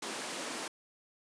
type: high-pass noise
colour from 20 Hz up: pink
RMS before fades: -39 dBFS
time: 0.02-0.68 s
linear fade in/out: 5 ms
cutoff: 240 Hz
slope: 24 dB/octave
effects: resampled to 22050 Hz